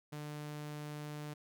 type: tone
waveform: sawtooth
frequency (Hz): 149.1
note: D3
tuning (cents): +27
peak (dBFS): -38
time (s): 0.12-1.34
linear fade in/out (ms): 10
effects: none